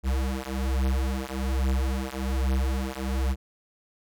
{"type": "beating tone pair", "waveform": "square", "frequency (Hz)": [65.1, 66.3], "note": ["C2", "C2"], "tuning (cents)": [-8, 23], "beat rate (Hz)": 1.2, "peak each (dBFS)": -28, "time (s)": [0.03, 3.36], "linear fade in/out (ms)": 50, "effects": []}